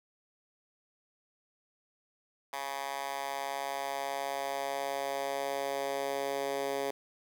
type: tone with high-pass filter sweep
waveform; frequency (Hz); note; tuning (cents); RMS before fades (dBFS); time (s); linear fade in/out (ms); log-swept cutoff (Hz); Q
10% pulse; 138.59; C#3; 0; -35; 2.53-6.91; 2; 940 to 430; 1.8
effects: none